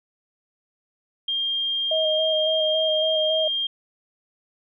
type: tone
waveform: sine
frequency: 3207 Hz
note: G7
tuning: 39 cents sharp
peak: -22 dBFS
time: 1.28-3.67 s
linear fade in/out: 5 ms
type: tone with vibrato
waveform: sine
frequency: 629 Hz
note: D#5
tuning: 19 cents sharp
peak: -21 dBFS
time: 1.91-3.48 s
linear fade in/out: 5 ms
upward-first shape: square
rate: 3.6 Hz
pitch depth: 18 cents each way
effects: none